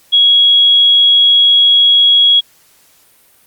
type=tone; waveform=sine; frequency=3322 Hz; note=G#7; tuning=in tune; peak=-5 dBFS; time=0.12-2.41 s; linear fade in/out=20 ms; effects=white hiss -49 dBFS RMS until 3.46 s + Opus 48 kbps